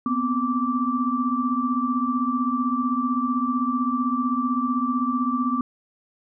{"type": "tone cluster", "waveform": "sine", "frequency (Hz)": [243.1, 258.8, 1168], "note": ["B3", "C4", "D6"], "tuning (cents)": [-27, -19, -10], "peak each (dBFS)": -25, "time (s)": [0.06, 5.61], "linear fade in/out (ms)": 2, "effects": []}